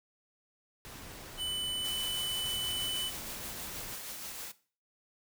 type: noise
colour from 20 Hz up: pink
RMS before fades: -47 dBFS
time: 0.85-3.94 s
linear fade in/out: 0 ms
type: tone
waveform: square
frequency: 3000 Hz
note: F#7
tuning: 23 cents sharp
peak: -33 dBFS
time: 1.37-3.12 s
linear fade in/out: 50 ms
type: noise with tremolo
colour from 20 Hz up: white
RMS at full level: -41 dBFS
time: 1.84-4.52 s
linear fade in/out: 10 ms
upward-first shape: triangle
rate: 6.3 Hz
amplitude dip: 35%
effects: noise-tail reverb RT60 0.4 s tail -17 dB re dry